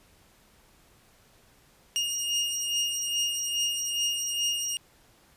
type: beating tone pair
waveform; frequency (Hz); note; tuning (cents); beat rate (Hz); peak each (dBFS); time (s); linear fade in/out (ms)
25% pulse; 2843 / 2845.4; F7 / F7; +30 / +32; 2.4; -28 / -24; 1.96-4.77; 0
effects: pink hiss -60 dBFS RMS until 5.36 s + resampled to 32000 Hz